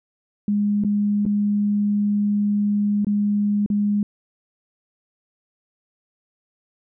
sine tone with dropouts, 205.8 Hz, G#3, 16 cents flat, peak -17 dBFS, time 0.48-4.03 s, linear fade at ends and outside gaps 2 ms, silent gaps 0.838-0.847 / 1.253-1.262 / 3.047-3.068 / 3.662-3.701 s, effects none

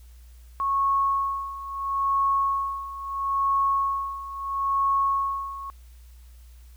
sine tone with tremolo, 1100 Hz, C#6, 14 cents flat, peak -19 dBFS, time 0.6-5.7 s, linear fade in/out 0 ms, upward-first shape sine, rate 0.75 Hz, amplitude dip 80%, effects added 60 Hz sine -45 dBFS peak until 6.76 s + white hiss -61 dBFS RMS until 6.76 s

